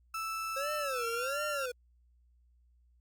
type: tone with pitch glide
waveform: 35% pulse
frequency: 1318.5 to 1379.3 Hz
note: E6 to F6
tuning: 0 to -22 cents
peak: -33 dBFS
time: 0.14-1.66 s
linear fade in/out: 5 ms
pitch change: +78 cents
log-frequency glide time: 1-1.1 s
type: tone with vibrato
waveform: square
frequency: 528 Hz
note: C5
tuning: 16 cents sharp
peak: -36 dBFS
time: 0.56-1.72 s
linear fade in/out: 10 ms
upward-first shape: sine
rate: 1.4 Hz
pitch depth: 230 cents each way
effects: added 60 Hz sine -63 dBFS peak until 3 s + Opus 48 kbps